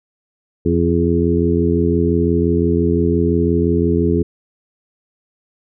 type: harmonic tone with a mistuned harmonic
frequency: 85.8 Hz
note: F2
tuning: 30 cents flat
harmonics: 1 / 2 / 3 / 4 / 5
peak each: -19 / -19 / -19 / -19 / -19 dBFS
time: 0.65-4.23 s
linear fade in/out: 10 ms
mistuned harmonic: 5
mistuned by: -27 cents
effects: none